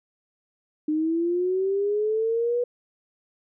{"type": "linear sweep", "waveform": "sine", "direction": "up", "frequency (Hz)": [302.3, 490], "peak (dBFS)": -21, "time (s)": [0.88, 2.64], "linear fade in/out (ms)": 5, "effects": []}